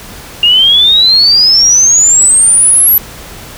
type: exponential sweep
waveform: sine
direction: up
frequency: 2809 to 11960 Hz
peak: -3 dBFS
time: 0.43-2.98 s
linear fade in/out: 2 ms
effects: pink hiss -29 dBFS RMS until 3.57 s